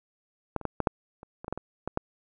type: clicks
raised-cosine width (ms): 1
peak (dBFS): -13 / -27 / -14 / -12 / -7 / -30 / -26 / -20 / -16 / -22 / -17 / -12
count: 12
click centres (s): 0.563 / 0.613 / 0.653 / 0.803 / 0.872 / 1.231 / 1.445 / 1.481 / 1.526 / 1.576 / 1.876 / 1.974
effects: none